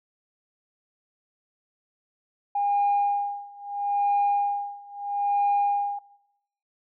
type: tone with tremolo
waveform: sine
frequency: 811 Hz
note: G#5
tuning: 41 cents flat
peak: -17 dBFS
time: 2.55-5.99 s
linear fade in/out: 5 ms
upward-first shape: sine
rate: 0.76 Hz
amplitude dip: 95%
effects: noise-tail reverb RT60 0.8 s tail -18 dB re dry + tanh soft clip ceiling -16 dBFS